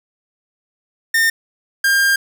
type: tone pair in turn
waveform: 45% pulse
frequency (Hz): 1817 / 1603.4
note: A#6 / G6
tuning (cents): -45 / +39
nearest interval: major second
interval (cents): 216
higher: first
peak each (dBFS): -12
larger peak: neither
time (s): 1.14-1.3 / 1.84-2.16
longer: second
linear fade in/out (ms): 5
effects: none